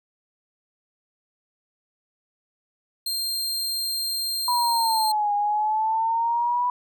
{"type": "tone", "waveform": "sawtooth", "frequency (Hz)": 4186, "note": "C8", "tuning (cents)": 0, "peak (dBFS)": -22, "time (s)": [3.06, 5.12], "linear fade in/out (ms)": 5}
{"type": "exponential two-way sweep", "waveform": "sine", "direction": "down then up", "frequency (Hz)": [987.8, 817, 987.8], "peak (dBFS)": -20, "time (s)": [4.48, 6.7], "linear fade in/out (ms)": 2, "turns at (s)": 5.34}
{"effects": []}